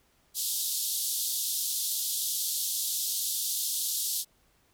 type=band-pass noise; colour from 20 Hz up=white; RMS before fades=-31 dBFS; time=0.34-4.25 s; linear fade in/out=50 ms; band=3400 to 15000 Hz; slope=48 dB/octave; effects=pink hiss -67 dBFS RMS until 4.73 s